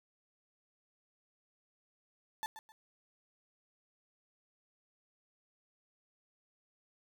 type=tone with echo; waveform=35% pulse; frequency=880 Hz; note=A5; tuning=in tune; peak=-34 dBFS; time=2.43-2.46 s; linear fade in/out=0 ms; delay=130 ms; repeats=2; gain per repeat=-11 dB; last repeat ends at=2.72 s; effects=none